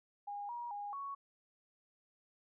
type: tone with pitch steps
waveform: sine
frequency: 815 / 954 / 818 / 1113 Hz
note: G#5 / A#5 / G#5 / C#6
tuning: -33 / +40 / -26 / +7 cents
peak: -40 dBFS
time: 0.27-1.15 s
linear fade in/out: 10 ms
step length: 220 ms
effects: none